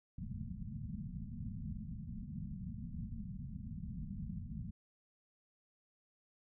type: low-pass noise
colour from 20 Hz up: white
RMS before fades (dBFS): -44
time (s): 0.18-4.71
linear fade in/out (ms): 5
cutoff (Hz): 230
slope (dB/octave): 96
effects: none